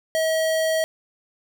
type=tone; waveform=square; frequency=640 Hz; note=D#5; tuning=49 cents sharp; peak=-20 dBFS; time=0.15-0.84 s; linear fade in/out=0 ms; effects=none

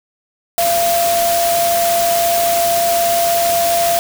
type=tone in noise; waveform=sine; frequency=685 Hz; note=F5; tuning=34 cents flat; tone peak=-13 dBFS; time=0.58-3.99 s; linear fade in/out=0 ms; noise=white; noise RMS=-20 dBFS; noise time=0.58-3.99 s; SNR=+4 dB; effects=none

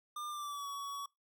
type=tone with pitch glide; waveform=square; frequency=1200 to 1126.1 Hz; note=D6 to C#6; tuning=+37 to +27 cents; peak=-40 dBFS; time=0.16-1.06 s; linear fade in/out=5 ms; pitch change=-110 cents; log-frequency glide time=0.29-0.68 s; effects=noise-tail reverb RT60 0.2 s tail -22 dB re dry

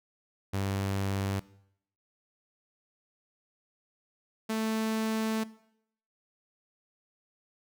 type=tone pair in turn; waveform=sawtooth; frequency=98 / 220.6 Hz; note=G2 / A3; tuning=0 / +5 cents; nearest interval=octave + major second; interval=1405 cents; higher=second; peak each=-25 dBFS; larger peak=neither; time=0.53-1.4 / 4.49-5.44 s; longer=second; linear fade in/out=10 ms; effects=noise-tail reverb RT60 0.7 s tail -19 dB re dry

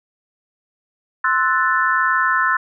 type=chord; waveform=sine; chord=F# half-diminished seventh; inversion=second; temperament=equal; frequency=1046.5 / 1318.5 / 1480 / 1760 Hz; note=C6 / E6 / F#6 / A6; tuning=0 / 0 / 0 / 0 cents; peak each=-20 dBFS; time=1.24-2.57 s; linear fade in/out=5 ms; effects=none

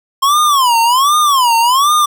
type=tone with vibrato; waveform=square; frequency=1057 Hz; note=C6; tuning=17 cents sharp; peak=-9 dBFS; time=0.22-2.06 s; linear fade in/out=10 ms; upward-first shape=sine; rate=1.3 Hz; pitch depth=250 cents each way; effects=none

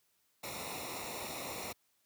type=noise with comb filter; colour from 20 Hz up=pink; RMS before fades=-42 dBFS; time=0.43-1.73 s; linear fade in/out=10 ms; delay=0.63 ms; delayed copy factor=-0.8; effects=white hiss -75 dBFS RMS until 2.05 s + high-pass 60 Hz 12 dB/octave

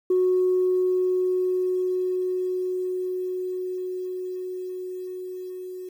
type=tone with level ramp; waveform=sine; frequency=367.4 Hz; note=F#4; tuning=12 cents flat; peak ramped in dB=-16 to -33 dBFS; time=0.1-5.89 s; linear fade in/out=5 ms; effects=tanh soft clip ceiling -14 dBFS + 9-bit

